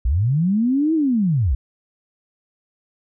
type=linear two-way sweep; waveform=sine; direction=up then down; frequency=51.91 to 328.7 to 51.91 Hz; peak=-15 dBFS; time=0.05-1.55 s; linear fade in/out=5 ms; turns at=0.94 s; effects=none